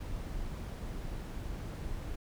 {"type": "noise", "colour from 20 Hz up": "brown", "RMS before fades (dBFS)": -39, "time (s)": [0, 2.16], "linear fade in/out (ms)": 10, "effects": []}